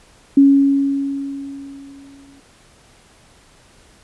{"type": "tone with exponential decay", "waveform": "sine", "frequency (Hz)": 277.2, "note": "C#4", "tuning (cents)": 0, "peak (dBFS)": -5, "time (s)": [0.37, 2.4], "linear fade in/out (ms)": 5, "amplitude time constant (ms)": 440, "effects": ["pink hiss -50 dBFS RMS until 4.03 s", "resampled to 24000 Hz"]}